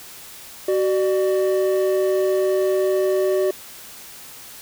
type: tone pair together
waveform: triangle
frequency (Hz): 377 / 598.5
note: F#4 / D5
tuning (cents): +32 / +33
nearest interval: minor sixth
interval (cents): 801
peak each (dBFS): -16 / -20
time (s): 0.68-3.51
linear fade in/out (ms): 5
effects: white hiss -40 dBFS RMS until 4.61 s